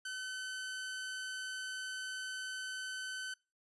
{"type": "tone", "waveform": "sawtooth", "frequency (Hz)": 1521, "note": "F#6", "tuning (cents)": 47, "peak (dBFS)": -36, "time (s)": [0.05, 3.34], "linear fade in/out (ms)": 5, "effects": ["noise-tail reverb RT60 0.3 s tail -24 dB re dry", "resampled to 24000 Hz"]}